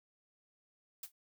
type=noise with exponential decay; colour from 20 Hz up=blue; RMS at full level=-38 dBFS; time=1.03-1.12 s; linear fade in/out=5 ms; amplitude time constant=18 ms; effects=none